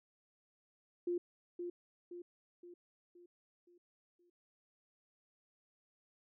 sine tone with echo, 350.6 Hz, F4, 7 cents sharp, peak -33 dBFS, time 1.07-1.18 s, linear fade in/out 5 ms, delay 520 ms, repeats 6, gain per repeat -6 dB, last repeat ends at 4.3 s, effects none

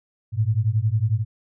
sine beating tone pair, 103.83 / 114.83 Hz, G#2 / A#2, 0 / -26 cents, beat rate 11 Hz, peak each -21 dBFS, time 0.32-1.25 s, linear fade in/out 50 ms, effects none

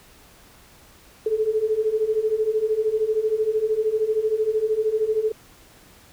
sine beating tone pair, 426.3 / 439.3 Hz, G#4 / A4, +45 / -3 cents, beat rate 13 Hz, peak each -24 / -21 dBFS, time 1.26-5.32 s, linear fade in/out 5 ms, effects pink hiss -51 dBFS RMS until 6.12 s

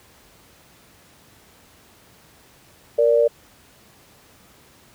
sine tone pair together, 466.8 / 585 Hz, A#4 / D5, +2 / -7 cents, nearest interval major third, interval 391 cents, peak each -16 dBFS, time 2.98-3.28 s, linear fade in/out 10 ms, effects pink hiss -52 dBFS RMS until 4.94 s + high-pass 60 Hz 12 dB/octave

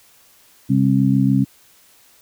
harmonic tone, 66.9 Hz, C2, 39 cents sharp, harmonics 2 / 3 / 4, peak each -17 / -17 / -17 dBFS, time 0.69-1.45 s, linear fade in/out 20 ms, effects white hiss -52 dBFS RMS until 2.21 s

